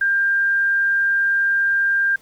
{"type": "tone", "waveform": "sine", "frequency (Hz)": 1595, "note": "G6", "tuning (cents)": 30, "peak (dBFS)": -15, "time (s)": [0.01, 2.16], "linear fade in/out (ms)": 5, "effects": ["pink hiss -53 dBFS RMS until 2.21 s"]}